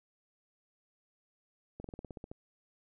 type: slowing click train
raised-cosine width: 2 ms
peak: -30 dBFS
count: 10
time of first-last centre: 1.8-2.315 s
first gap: 43 ms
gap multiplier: 1.07
effects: none